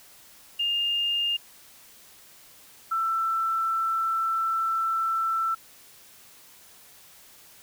sine tone pair in turn, 2817 / 1333.7 Hz, F7 / E6, +14 / +20 cents, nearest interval octave + minor second, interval 1294 cents, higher first, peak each -23 dBFS, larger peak neither, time 0.59-1.37 / 2.91-5.55 s, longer second, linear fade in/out 10 ms, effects white hiss -52 dBFS RMS until 7.62 s

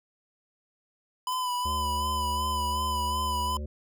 square tone with vibrato, 1000 Hz, B5, 21 cents sharp, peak -28 dBFS, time 1.27-3.57 s, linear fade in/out 2 ms, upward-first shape sine, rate 2.7 Hz, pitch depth 32 cents each way
violet noise with exponential decay, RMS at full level -38 dBFS, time 1.32-1.4 s, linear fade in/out 1 ms, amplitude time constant 17 ms
harmonic tone, 73.6 Hz, D2, 4 cents sharp, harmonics 1 / 3 / 5 / 7 / 8, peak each -32 / -42 / -46 / -49 / -50 dBFS, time 1.65-3.66 s, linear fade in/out 5 ms
effects none

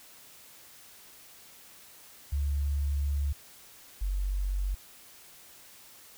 sine tone pair in turn, 71.1 / 47.45 Hz, C#2 / F#1, +45 / +44 cents, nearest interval perfect fifth, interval 701 cents, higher first, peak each -26 / -27 dBFS, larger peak first, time 2.32-3.33 / 4.01-4.75 s, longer first, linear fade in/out 10 ms, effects white hiss -53 dBFS RMS until 6.17 s

